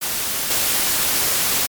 white noise with level steps, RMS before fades -23 / -19 dBFS, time 0.01-1.67 s, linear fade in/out 20 ms, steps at 0.5 s, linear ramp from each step 5 ms, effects MP3 96 kbps

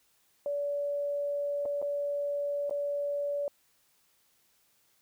sine tone with dropouts, 574 Hz, D5, 40 cents flat, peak -29 dBFS, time 0.46-3.48 s, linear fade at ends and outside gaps 1 ms, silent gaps 1.654-1.658 / 1.817-1.825 / 2.696-2.709 s, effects white hiss -69 dBFS RMS until 5.01 s

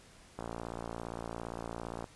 click train, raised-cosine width 1 ms, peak -25 dBFS, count 96, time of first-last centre 0.39-2.042 s, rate 57.5 Hz, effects pink hiss -58 dBFS RMS until 2.15 s + resampled to 24000 Hz

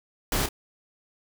pink noise with echo, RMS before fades -26 dBFS, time 0.32-0.46 s, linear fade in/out 2 ms, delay 29 ms, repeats 1, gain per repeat -9 dB, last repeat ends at 0.489 s, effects none

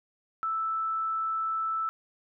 sine tone, 1318 Hz, E6, 1 cent flat, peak -27 dBFS, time 0.43-1.89 s, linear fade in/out 0 ms, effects none

